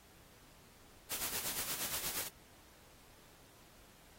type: noise with tremolo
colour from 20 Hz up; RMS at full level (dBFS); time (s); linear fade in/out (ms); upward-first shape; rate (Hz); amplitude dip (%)
white; -37; 1.1-2.29; 20; sine; 8.5; 60
effects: pink hiss -62 dBFS RMS until 4.18 s + AAC 48 kbps